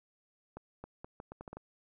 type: accelerating click train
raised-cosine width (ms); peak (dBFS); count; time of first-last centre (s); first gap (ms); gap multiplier
1; -30; 9; 0.57-1.57; 270; 0.76
effects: none